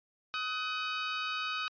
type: tone pair together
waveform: 20% pulse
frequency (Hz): 1261.3 / 1500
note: D#6 / F#6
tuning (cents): +23 / +23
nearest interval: minor third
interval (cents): 300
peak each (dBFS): -29 / -33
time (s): 0.34-1.68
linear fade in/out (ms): 0
effects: resampled to 11025 Hz